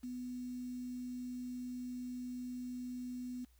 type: tone with quantisation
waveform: sine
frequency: 248.7 Hz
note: B3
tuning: 12 cents sharp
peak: -40 dBFS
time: 0.03-3.45 s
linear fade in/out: 10 ms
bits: 10
effects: added 60 Hz sine -64 dBFS peak until 3.59 s + white hiss -74 dBFS RMS until 3.59 s